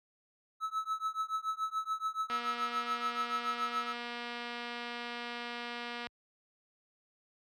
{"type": "tone with tremolo", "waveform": "triangle", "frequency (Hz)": 1300, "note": "E6", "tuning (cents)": -24, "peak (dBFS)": -27, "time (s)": [0.6, 3.94], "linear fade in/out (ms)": 50, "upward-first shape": "triangle", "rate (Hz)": 7, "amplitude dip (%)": 100}
{"type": "click train", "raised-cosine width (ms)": 0.3, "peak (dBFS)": -25, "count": 902, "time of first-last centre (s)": [2.3, 6.07], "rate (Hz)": 239}
{"effects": ["high-pass 60 Hz 12 dB/octave"]}